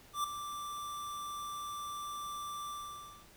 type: tone with ADSR envelope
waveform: square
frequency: 1174.7 Hz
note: D6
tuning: in tune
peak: -30 dBFS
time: 0.13-3.27 s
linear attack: 110 ms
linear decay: 4 ms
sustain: -10 dB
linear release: 580 ms
effects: pink hiss -59 dBFS RMS until 3.36 s